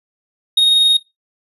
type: tone with amplitude modulation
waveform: triangle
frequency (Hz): 3729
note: A#7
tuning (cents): 0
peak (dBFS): -6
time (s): 0.57-0.97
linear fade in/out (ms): 5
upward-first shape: sine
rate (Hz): 21.1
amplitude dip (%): 25
effects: noise-tail reverb RT60 0.2 s tail -21 dB re dry + resampled to 32000 Hz